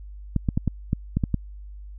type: clicks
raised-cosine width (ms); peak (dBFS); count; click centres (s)
5; -9; 8; 0.363 / 0.488 / 0.575 / 0.677 / 0.931 / 1.17 / 1.238 / 1.343
effects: added 50 Hz sine -37 dBFS peak until 1.98 s